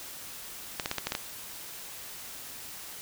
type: clicks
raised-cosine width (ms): 0.2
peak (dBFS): -12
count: 7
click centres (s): 0.798 / 0.859 / 0.914 / 0.983 / 1.07 / 1.121 / 1.151
effects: white hiss -43 dBFS RMS until 3.01 s